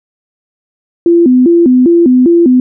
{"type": "tone with vibrato", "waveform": "sine", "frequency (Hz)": 293.7, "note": "D4", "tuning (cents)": 0, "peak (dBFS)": -3, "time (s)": [1.06, 2.6], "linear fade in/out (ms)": 2, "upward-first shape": "square", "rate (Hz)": 2.5, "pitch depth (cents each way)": 260, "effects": []}